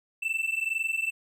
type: tone pair together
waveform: triangle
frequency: 2650 / 2672 Hz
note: E7 / E7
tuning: +9 / +23 cents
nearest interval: unison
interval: 14 cents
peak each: -28 dBFS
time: 0.22-1.11 s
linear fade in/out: 10 ms
effects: none